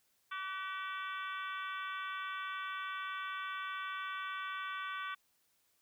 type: harmonic tone with a mistuned harmonic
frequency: 383.9 Hz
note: G4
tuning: 36 cents flat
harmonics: 3 / 4 / 5 / 6 / 7 / 8 / 9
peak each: -41 / -43 / -49 / -50 / -53 / -55 / -51 dBFS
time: 0.31-5.15 s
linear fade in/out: 10 ms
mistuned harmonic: 4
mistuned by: -35 cents
effects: white hiss -75 dBFS RMS until 5.81 s